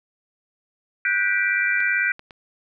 sine chord, G major seventh, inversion third, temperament just, 1470 / 1568 / 1960 / 2352 Hz, F#6 / G6 / B6 / D7, -12 / 0 / -14 / +2 cents, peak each -24 dBFS, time 1.05-2.12 s, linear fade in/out 2 ms
clicks, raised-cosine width 0.3 ms, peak -25 dBFS, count 3, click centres 1.804 / 2.194 / 2.308 s
effects none

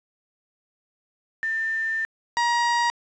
sine / 30% pulse tone pair in turn, 1792 / 949.3 Hz, A6 / A#5, +31 / +31 cents, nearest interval major seventh, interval 1100 cents, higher first, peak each -23 / -17 dBFS, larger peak second, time 1.43-2.05 / 2.37-2.9 s, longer first, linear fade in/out 0 ms, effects resampled to 16000 Hz + 8-bit

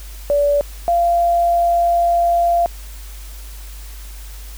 sine tone pair in turn, 576 / 689.3 Hz, D5 / F5, -34 / -23 cents, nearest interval minor third, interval 311 cents, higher second, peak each -12 dBFS, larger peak neither, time 0.3-0.61 / 0.88-2.66 s, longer second, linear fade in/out 0 ms, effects added 50 Hz sine -31 dBFS peak until 4.57 s + white hiss -41 dBFS RMS until 4.57 s

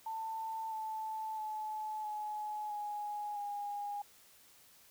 sine tone with pitch steps, 890 / 875.2 / 860.7 / 846.4 / 832.3 / 818.5 Hz, A5 / A5 / A5 / G#5 / G#5 / G#5, +20 / -9 / -38 / +33 / +4 / -25 cents, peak -37 dBFS, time 0.06-4.02 s, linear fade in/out 5 ms, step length 660 ms, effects white hiss -62 dBFS RMS until 4.9 s

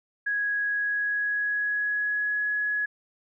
sine tone with pitch glide, 1661.2 to 1684.4 Hz, G#6 to G#6, 0 to +24 cents, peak -24 dBFS, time 0.26-2.86 s, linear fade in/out 10 ms, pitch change +24 cents, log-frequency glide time 0.65-2.5 s, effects none

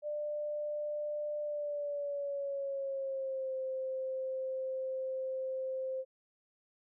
sine tone with pitch glide, 595 to 524 Hz, D5 to C5, +22 to +2 cents, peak -34 dBFS, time 0.02-6.05 s, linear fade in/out 50 ms, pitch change -220 cents, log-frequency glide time 1.41-3.55 s, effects none

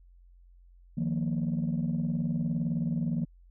sine chord, Eb suspended second, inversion none, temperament just, 155.56 / 175.01 / 233.3 Hz, Eb3 / F3 / Bb3, 0 / +4 / +2 cents, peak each -30 dBFS, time 0.97-3.25 s, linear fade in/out 10 ms, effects tanh soft clip ceiling -22 dBFS + added 44 Hz sine -53 dBFS peak until 3.5 s

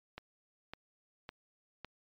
click train, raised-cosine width 0.3 ms, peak -27 dBFS, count 4, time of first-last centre 0.18-1.847 s, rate 1.8 Hz, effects MP3 96 kbps

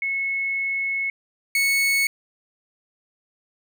sine / 40% pulse tone pair in turn, 2191 / 2208 Hz, C#7 / C#7, -21 / -7 cents, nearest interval unison, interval 14 cents, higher second, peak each -22 / -17 dBFS, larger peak second, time 0.02-1.1 / 1.55-2.07 s, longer first, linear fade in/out 2 ms, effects none

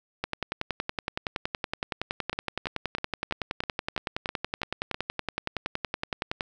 two click trains, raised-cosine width 0.3 ms, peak -15 / -12 dBFS, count 9 / 67, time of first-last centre 2.33-4.944 / 0.24-6.408 s, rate 3.06 / 10.7 Hz, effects none

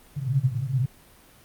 pink band-pass noise, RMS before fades -25 dBFS, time 0.16-0.86 s, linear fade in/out 10 ms, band 120 to 140 Hz, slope 96 dB/octave, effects pink hiss -53 dBFS RMS until 1.44 s + Opus 32 kbps

